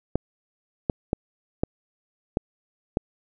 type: clicks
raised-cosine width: 2 ms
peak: -8 dBFS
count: 6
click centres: 0.156 / 0.898 / 1.131 / 1.635 / 2.371 / 2.971 s
effects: none